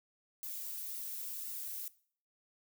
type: noise with flanger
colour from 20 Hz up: violet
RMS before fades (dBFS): -42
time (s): 0.43-1.88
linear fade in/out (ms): 0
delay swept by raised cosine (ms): 1.2 to 2.5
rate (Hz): 1.9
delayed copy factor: -0.55
effects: noise-tail reverb RT60 0.5 s tail -19 dB re dry